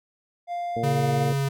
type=tone with pitch glide; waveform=triangle; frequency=698.5 to 708.7 Hz; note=F5 to F5; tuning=0 to +25 cents; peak=-25 dBFS; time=0.47-1.32 s; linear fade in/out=50 ms; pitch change=+25 cents; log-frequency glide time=0.79-0.98 s
type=harmonic tone; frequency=115.4 Hz; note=A#2; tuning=17 cents flat; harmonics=1 / 2 / 3 / 4 / 5; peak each=-33 / -32 / -37 / -30 / -40 dBFS; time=0.76-1.33 s; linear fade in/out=5 ms
type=tone with vibrato; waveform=square; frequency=138.59 Hz; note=C#3; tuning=in tune; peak=-23 dBFS; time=0.83-1.49 s; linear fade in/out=10 ms; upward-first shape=triangle; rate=2.8 Hz; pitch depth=9 cents each way
effects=none